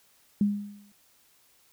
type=tone with exponential decay; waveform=sine; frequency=204.4 Hz; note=G#3; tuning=27 cents flat; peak=-18 dBFS; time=0.41-0.92 s; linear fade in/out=2 ms; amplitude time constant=110 ms; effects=white hiss -63 dBFS RMS until 1.72 s